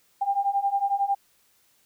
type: beating tone pair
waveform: sine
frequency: 790 / 801 Hz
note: G5 / G5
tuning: +13 / +37 cents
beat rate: 11 Hz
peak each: -26 / -24 dBFS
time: 0.21-1.15 s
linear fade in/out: 10 ms
effects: white hiss -64 dBFS RMS until 1.85 s